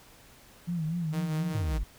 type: tone with vibrato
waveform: sine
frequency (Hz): 164.81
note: E3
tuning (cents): 0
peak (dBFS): -28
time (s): 0.67-1.53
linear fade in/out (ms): 20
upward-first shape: sine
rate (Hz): 4.1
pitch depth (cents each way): 110
type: tone with tremolo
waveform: sawtooth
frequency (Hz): 155.5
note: D#3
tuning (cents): -1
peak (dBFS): -29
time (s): 1.12-1.79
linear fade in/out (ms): 20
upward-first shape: sine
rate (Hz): 5.2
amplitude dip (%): 40
type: exponential sweep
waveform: triangle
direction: down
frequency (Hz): 121.1 to 43.43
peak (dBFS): -25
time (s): 1.54-1.84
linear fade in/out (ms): 10
effects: pink hiss -55 dBFS RMS until 1.98 s